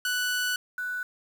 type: tone pair in turn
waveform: sawtooth / sine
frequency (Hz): 1484 / 1484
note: F#6 / F#6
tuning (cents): +5 / +5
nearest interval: unison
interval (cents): 0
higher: neither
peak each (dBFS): -22 / -29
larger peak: first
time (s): 0.05-0.56 / 0.78-1.03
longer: first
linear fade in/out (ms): 2
effects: 8-bit